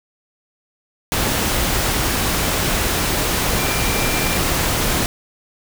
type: tone in noise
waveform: sine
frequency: 2369 Hz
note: D7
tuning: 14 cents sharp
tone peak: -27 dBFS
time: 3.59-4.37 s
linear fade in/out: 0 ms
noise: pink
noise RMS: -19 dBFS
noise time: 1.12-5.06 s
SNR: -11 dB
effects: none